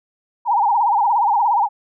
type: tone with vibrato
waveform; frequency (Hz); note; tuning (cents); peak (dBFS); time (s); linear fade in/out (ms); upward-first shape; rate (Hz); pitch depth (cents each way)
sine; 880; A5; 0; -13; 0.45-1.69; 50; sine; 17; 170
effects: none